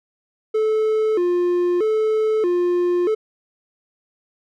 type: tone with vibrato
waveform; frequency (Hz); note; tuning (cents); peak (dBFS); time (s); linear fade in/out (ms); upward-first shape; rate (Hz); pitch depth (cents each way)
triangle; 392; G4; 0; -14; 0.54-3.15; 10; square; 0.79; 180
effects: none